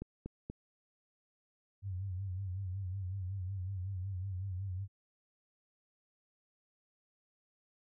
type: click train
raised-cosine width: 3 ms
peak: -28 dBFS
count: 3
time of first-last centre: 0.02-0.5 s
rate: 4.17 Hz
type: tone with vibrato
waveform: sine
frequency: 94.5 Hz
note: F#2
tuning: 37 cents sharp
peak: -36 dBFS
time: 1.82-4.88 s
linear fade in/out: 50 ms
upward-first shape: sine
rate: 5.4 Hz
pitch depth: 89 cents each way
effects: none